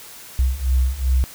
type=beating tone pair; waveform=sine; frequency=63 / 65.6 Hz; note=B1 / C2; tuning=+35 / +5 cents; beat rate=2.6 Hz; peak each=-20 / -18 dBFS; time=0.39-1.24 s; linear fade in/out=0 ms; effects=white hiss -40 dBFS RMS until 1.34 s